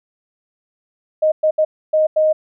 sine tone bursts at uneven times, 622 Hz, D#5, 1 cent flat, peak -11 dBFS, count 5, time 1.22-1.32 / 1.43-1.51 / 1.58-1.65 / 1.93-2.07 / 2.16-2.33 s, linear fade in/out 10 ms, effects none

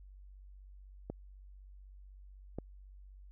clicks, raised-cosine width 2 ms, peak -25 dBFS, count 2, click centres 1.1 / 2.586 s, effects added 48 Hz sine -51 dBFS peak until 3.31 s

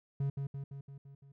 triangle tone with echo, 138.59 Hz, C#3, in tune, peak -28 dBFS, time 0.2-0.3 s, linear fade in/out 5 ms, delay 170 ms, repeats 6, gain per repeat -4 dB, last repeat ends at 1.32 s, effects none

